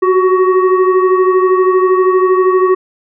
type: tone with frequency modulation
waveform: sine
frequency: 369.2 Hz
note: F#4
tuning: 4 cents flat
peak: -7 dBFS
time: 0.02-2.75 s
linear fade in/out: 10 ms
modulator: 751 Hz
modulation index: 0.93
effects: none